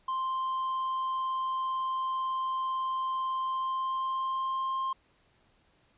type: tone with pitch glide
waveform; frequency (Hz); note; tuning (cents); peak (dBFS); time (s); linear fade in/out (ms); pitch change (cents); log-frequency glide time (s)
triangle; 1047 to 1058.6; C6 to C6; +1 to +20; -27; 0.08-4.93; 5; +19; 3.44-4.82
effects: pink hiss -67 dBFS RMS until 5.97 s + resampled to 8000 Hz